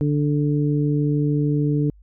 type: harmonic tone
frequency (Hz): 146.83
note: D3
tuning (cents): 0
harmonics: 1 / 2 / 3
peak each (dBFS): -19 / -22 / -28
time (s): 0.01-1.9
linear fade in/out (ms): 0
effects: added 50 Hz sine -46 dBFS peak until 2.02 s